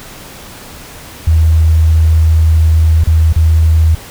sine tone with dropouts, 80.1 Hz, E2, 49 cents flat, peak -5 dBFS, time 1.27-3.95 s, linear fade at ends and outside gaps 5 ms, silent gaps 3.039-3.071 / 3.328-3.36 s, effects pink hiss -32 dBFS RMS until 4.1 s

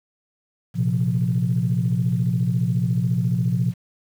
sine chord, Bb suspended second, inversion none, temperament equal, 116.54 / 130.81 / 174.61 Hz, Bb2 / C3 / F3, 0 / 0 / 0 cents, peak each -22 dBFS, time 0.74-3.74 s, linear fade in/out 50 ms, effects tanh soft clip ceiling -10 dBFS + 8-bit

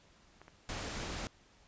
clicks, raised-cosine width 0.5 ms, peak -37 dBFS, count 3, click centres 0.416 / 0.481 / 0.806 s
pink noise, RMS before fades -40 dBFS, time 0.69-1.27 s, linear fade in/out 0 ms
effects pink hiss -64 dBFS RMS until 1.67 s + resampled to 16000 Hz

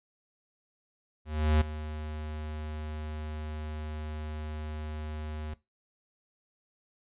square tone with ADSR envelope, 76.7 Hz, D#2, 24 cents flat, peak -21 dBFS, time 1.25-5.54 s, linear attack 360 ms, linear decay 10 ms, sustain -15 dB, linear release 4 ms, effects noise-tail reverb RT60 0.2 s tail -18 dB re dry + resampled to 8000 Hz

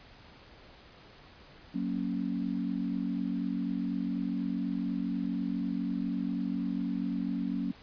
sine chord, F# major, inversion none, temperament equal, 185 / 233.1 / 277.2 Hz, F#3 / A#3 / C#4, 0 / 0 / 0 cents, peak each -34 dBFS, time 1.74-7.72 s, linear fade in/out 10 ms, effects pink hiss -54 dBFS RMS until 7.82 s + resampled to 11025 Hz

